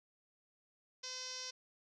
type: tone with low-pass filter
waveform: 5% pulse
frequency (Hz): 511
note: C5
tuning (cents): -41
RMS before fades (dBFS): -45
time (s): 1.03-1.51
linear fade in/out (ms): 10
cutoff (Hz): 5500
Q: 4.9
effects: none